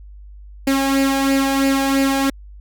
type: tone with flanger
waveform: sawtooth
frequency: 272.2 Hz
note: C#4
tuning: 31 cents flat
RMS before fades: -17 dBFS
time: 0.67-2.3 s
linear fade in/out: 5 ms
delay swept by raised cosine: 0.41 to 1.26 ms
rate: 3 Hz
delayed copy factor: +0.6
effects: added 50 Hz sine -36 dBFS peak until 2.6 s